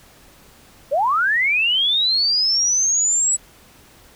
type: linear sweep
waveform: sine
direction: up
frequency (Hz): 513 to 7902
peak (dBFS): -15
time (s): 0.91-3.37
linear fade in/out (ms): 20
effects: pink hiss -49 dBFS RMS until 4.15 s